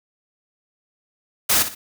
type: noise with echo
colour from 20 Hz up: white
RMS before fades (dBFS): -17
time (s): 1.49-1.63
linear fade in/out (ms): 10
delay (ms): 60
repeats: 2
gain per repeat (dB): -10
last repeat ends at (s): 1.75
effects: none